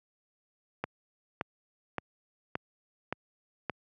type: click train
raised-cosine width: 0.5 ms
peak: -16 dBFS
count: 6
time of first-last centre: 0.84-3.697 s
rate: 1.75 Hz
effects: high-pass 100 Hz 12 dB/octave